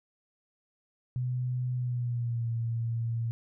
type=tone with pitch glide; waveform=sine; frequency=125.3 to 115.57 Hz; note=B2 to A#2; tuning=+25 to -14 cents; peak=-28 dBFS; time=1.16-3.31 s; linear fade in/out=0 ms; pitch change=-139 cents; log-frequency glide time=1.74-2.5 s; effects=none